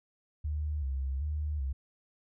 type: tone with vibrato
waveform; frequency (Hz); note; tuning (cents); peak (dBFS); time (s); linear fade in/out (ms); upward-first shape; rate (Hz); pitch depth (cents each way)
sine; 71; C#2; +42; -30; 0.44-1.73; 10; square; 1.3; 100
effects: none